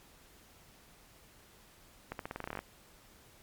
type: accelerating click train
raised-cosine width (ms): 0.5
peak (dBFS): -23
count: 13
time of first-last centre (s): 2.12-2.591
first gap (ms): 72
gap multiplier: 0.88
effects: pink hiss -60 dBFS RMS until 3.42 s + MP3 96 kbps